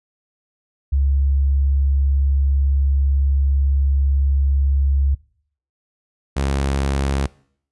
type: tone pair in turn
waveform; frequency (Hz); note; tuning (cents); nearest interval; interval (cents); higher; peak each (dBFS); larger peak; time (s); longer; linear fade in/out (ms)
sine / sawtooth; 69 / 68.67; C#2 / C#2; -7 / -16; unison; 9; first; -14; neither; 0.92-5.15 / 6.36-7.27; first; 10
effects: noise-tail reverb RT60 0.6 s tail -22 dB re dry + resampled to 24000 Hz